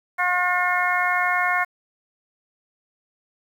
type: harmonic tone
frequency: 359.1 Hz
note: F4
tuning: 48 cents sharp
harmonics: 2 / 3 / 4 / 5 / 6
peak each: -25 / -25 / -25 / -25 / -25 dBFS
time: 0.18-1.65 s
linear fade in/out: 20 ms
effects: 8-bit